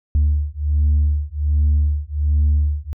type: beating tone pair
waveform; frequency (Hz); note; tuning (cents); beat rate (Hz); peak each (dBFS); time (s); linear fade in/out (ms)
sine; 73.42 / 74.72; D2 / D2; 0 / +30; 1.3; -16; 0.15-2.93; 0
effects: tanh soft clip ceiling -10 dBFS